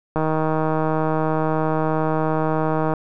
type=click train; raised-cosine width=1 ms; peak=-8 dBFS; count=437; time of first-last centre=0.16-2.937 s; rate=157 Hz; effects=none